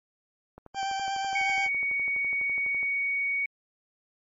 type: click train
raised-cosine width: 1 ms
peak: -31 dBFS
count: 28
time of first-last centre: 0.58-2.83 s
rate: 12 Hz
type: tone with vibrato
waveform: 40% pulse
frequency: 782 Hz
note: G5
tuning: 4 cents flat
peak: -27 dBFS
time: 0.74-1.69 s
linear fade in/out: 50 ms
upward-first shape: triangle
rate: 8.3 Hz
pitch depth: 19 cents each way
type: tone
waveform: sine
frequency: 2238 Hz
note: C#7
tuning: 16 cents sharp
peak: -25 dBFS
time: 1.35-3.46 s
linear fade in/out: 5 ms
effects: MP3 32 kbps

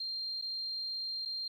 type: tone with dropouts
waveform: sine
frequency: 4186 Hz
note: C8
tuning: in tune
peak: -35 dBFS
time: 0-1.48 s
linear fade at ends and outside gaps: 5 ms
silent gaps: 0.415-0.422 / 1.252-1.256 s
effects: 11-bit

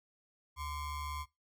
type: ring-modulated tone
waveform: square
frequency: 551 Hz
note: C#5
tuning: 11 cents flat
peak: -36 dBFS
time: 0.56-1.26 s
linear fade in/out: 50 ms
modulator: 478 Hz
effects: noise-tail reverb RT60 0.2 s tail -19 dB re dry

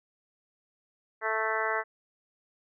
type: harmonic tone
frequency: 220 Hz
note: A3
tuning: in tune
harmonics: 2 / 3 / 4 / 5 / 6 / 7 / 8 / 9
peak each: -35 / -35 / -35 / -35 / -35 / -35 / -35 / -35 dBFS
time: 1.21-1.84 s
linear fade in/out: 50 ms
effects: none

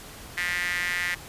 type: tone with high-pass filter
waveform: sawtooth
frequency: 177.1 Hz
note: F3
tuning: 24 cents sharp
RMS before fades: -28 dBFS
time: 0.37-1.15 s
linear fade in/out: 10 ms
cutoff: 1900 Hz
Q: 6.3
effects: pink hiss -43 dBFS RMS until 1.28 s + resampled to 32000 Hz

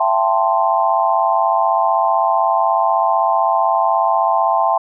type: chord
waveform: sine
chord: A minor seventh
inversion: second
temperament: equal with one note detuned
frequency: 668.8 / 784 / 880 / 1046.5 Hz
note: E5 / G5 / A5 / C6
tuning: +25 / 0 / 0 / 0 cents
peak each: -18 dBFS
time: 0-4.78 s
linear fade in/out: 5 ms
effects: none

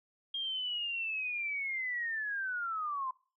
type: linear sweep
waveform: sine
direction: down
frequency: 3235 to 1017 Hz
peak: -33 dBFS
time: 0.34-3.11 s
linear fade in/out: 5 ms
effects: noise-tail reverb RT60 0.4 s tail -23 dB re dry

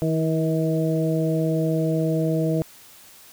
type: harmonic tone with a mistuned harmonic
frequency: 159.6 Hz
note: D#3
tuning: 44 cents sharp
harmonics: 1 / 2 / 3 / 4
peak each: -22 / -25 / -27 / -28 dBFS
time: 0.02-2.62 s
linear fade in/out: 0 ms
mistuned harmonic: 2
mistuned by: +19 cents
effects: white hiss -48 dBFS RMS until 3.32 s

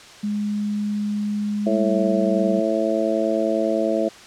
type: tone with pitch glide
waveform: sine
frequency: 207.7 to 197.52 Hz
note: G#3 to G3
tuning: 0 to +13 cents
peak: -21 dBFS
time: 0.23-2.6 s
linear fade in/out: 10 ms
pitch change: -87 cents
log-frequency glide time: 1.77-1.93 s
type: harmonic tone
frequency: 110 Hz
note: A2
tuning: in tune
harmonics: 2 / 3 / 4 / 5 / 6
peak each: -26 / -24 / -28 / -24 / -23 dBFS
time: 1.66-4.09 s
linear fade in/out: 10 ms
effects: white hiss -43 dBFS RMS until 4.26 s + low-pass 6000 Hz 12 dB/octave

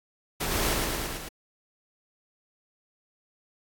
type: noise with echo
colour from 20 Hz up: pink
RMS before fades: -29 dBFS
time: 0.4-0.74 s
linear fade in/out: 10 ms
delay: 110 ms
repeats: 5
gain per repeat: -2 dB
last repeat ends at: 1.29 s
effects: AAC 64 kbps

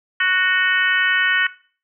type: harmonic tone with a mistuned harmonic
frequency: 370 Hz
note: F#4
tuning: in tune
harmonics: 3 / 4 / 5 / 6 / 7 / 8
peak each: -28 / -19 / -19 / -27 / -28 / -25 dBFS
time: 0.2-1.47 s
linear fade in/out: 5 ms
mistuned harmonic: 8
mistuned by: +24 cents
effects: noise-tail reverb RT60 0.4 s tail -17 dB re dry

